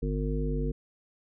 harmonic tone with a mistuned harmonic, 50.5 Hz, G#1, 48 cents flat, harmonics 1 / 3 / 5 / 7 / 9, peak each -29 / -33 / -35 / -40 / -36 dBFS, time 0.02-0.72 s, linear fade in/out 10 ms, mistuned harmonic 1, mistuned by +27 cents, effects none

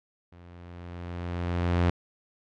sawtooth tone with level ramp, 87.31 Hz, F2, in tune, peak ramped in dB -45 to -16 dBFS, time 0.32-1.9 s, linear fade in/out 5 ms, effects low-pass 3000 Hz 12 dB/octave

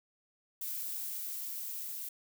violet noise with level ramp, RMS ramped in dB -38 to -41 dBFS, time 0.61-2.09 s, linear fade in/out 5 ms, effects none

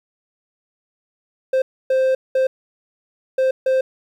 triangle tone bursts at uneven times, 523.3 Hz, C5, in tune, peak -12 dBFS, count 5, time 1.53-1.62 / 1.9-2.15 / 2.35-2.47 / 3.38-3.51 / 3.66-3.81 s, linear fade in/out 5 ms, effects 9-bit

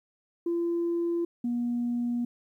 sine tone pair in turn, 341.2 / 240.1 Hz, F4 / B3, -40 / -49 cents, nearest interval tritone, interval 609 cents, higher first, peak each -24 / -25 dBFS, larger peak first, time 0.46-1.25 / 1.44-2.25 s, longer second, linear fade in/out 5 ms, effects tanh soft clip ceiling -22 dBFS + 11-bit

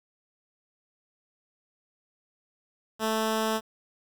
10% pulse tone, 220 Hz, A3, in tune, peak -17 dBFS, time 2.99-3.61 s, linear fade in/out 50 ms, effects 9-bit

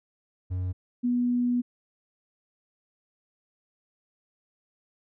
triangle / sine tone pair in turn, 91.5 / 244.3 Hz, F#2 / B3, -19 / -19 cents, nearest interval octave + perfect fourth, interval 1700 cents, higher second, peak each -25 / -22 dBFS, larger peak second, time 0.5-0.73 / 1.03-1.62 s, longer second, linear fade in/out 20 ms, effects none

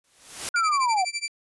white noise with exponential growth, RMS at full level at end -27 dBFS, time 0.04-0.49 s, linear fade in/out 2 ms, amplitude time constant 96 ms
sine linear sweep, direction down, 1457 to 708 Hz, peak -20 dBFS, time 0.54-1.05 s, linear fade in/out 10 ms
20% pulse tone with tremolo, 2340 Hz, D7, 7 cents flat, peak -20 dBFS, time 0.56-1.28 s, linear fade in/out 0 ms, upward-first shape sine, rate 12 Hz, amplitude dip 95%
effects resampled to 24000 Hz

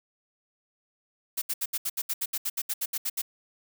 blue noise bursts, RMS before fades -29 dBFS, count 16, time 1.37-3.219 s, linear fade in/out 10 ms, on 49 ms, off 71 ms, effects none

